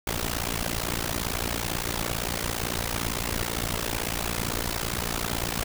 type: noise with amplitude modulation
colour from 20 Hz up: pink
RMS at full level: -25 dBFS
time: 0.07-5.64 s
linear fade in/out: 5 ms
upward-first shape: sine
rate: 57.8 Hz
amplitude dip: 95%
effects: none